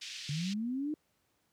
white band-pass noise, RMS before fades -44 dBFS, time 0.01-0.54 s, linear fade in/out 10 ms, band 2200 to 5400 Hz, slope 24 dB/octave
sine linear sweep, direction up, 138.59 to 311.1 Hz, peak -32 dBFS, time 0.29-0.94 s, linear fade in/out 2 ms
effects pink hiss -75 dBFS RMS until 1.52 s + high-pass 80 Hz 12 dB/octave

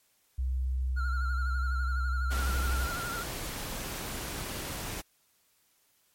sine tone, 64.2 Hz, C2, 32 cents flat, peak -27 dBFS, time 0.38-2.87 s, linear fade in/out 10 ms
triangle tone with vibrato, 1396.9 Hz, F6, in tune, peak -33 dBFS, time 0.96-3.24 s, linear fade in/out 20 ms, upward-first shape sine, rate 12 Hz, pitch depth 59 cents each way
pink noise, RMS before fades -37 dBFS, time 2.3-5.02 s, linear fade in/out 20 ms
effects white hiss -69 dBFS RMS until 6.14 s + MP3 64 kbps

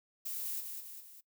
violet noise with echo, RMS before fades -39 dBFS, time 0.25-0.61 s, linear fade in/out 10 ms, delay 200 ms, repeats 3, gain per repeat -5 dB, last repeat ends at 1.21 s, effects noise-tail reverb RT60 0.1 s tail -21 dB re dry

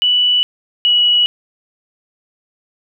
sine tone pair in turn, 2960 / 2928 Hz, F#7 / F#7, 0 / -19 cents, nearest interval unison, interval 19 cents, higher first, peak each -10 / -9 dBFS, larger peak second, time 0.02-0.43 / 0.85-1.26 s, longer neither, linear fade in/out 0 ms, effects none

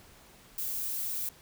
violet noise, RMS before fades -34 dBFS, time 0.58-1.29 s, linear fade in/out 2 ms, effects pink hiss -56 dBFS RMS until 1.41 s

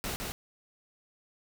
pink noise with echo, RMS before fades -35 dBFS, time 0.04-0.16 s, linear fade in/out 0 ms, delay 160 ms, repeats 1, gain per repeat -2 dB, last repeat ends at 0.32 s, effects none

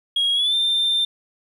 sine tone with pitch glide, 3289 to 3587 Hz, G#7 to A7, -18 to +33 cents, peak -15 dBFS, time 0.16-1.05 s, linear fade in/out 5 ms, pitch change +151 cents, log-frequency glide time 0.34-0.55 s, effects tanh soft clip ceiling -15 dBFS + 9-bit

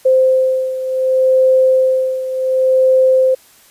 sine beating tone pair, 520 / 520.68 Hz, C5 / C5, -11 / -9 cents, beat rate 0.68 Hz, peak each -11 / -16 dBFS, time 0.05-3.35 s, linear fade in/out 10 ms, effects white hiss -47 dBFS RMS until 3.7 s + resampled to 32000 Hz

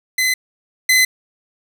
sawtooth tone pair in turn, 2032 / 2032 Hz, B6 / B6, +49 / +49 cents, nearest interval unison, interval 0 cents, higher neither, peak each -11 / -7 dBFS, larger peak second, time 0.18-0.34 / 0.89-1.05 s, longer neither, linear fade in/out 5 ms, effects none

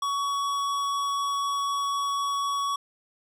triangle tone with hard clipping, 1124 Hz, C#6, 24 cents sharp, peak -27 dBFS, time 0.02-2.76 s, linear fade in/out 5 ms, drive 18 dB, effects none

